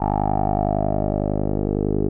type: tone with low-pass filter sweep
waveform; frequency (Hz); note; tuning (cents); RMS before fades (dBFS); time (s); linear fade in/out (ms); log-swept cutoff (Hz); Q
10% pulse; 50.9; G#1; -34; -21; 0-2.09; 10; 880 to 420; 6.4
effects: none